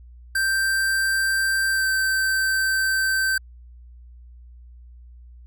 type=tone with pitch glide; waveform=square; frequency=1568 to 1550.9 Hz; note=G6 to G6; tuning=0 to -19 cents; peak=-20 dBFS; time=0.35-3.38 s; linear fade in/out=5 ms; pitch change=-19 cents; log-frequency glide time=1.71-1.86 s; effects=added 60 Hz sine -42 dBFS peak until 5.46 s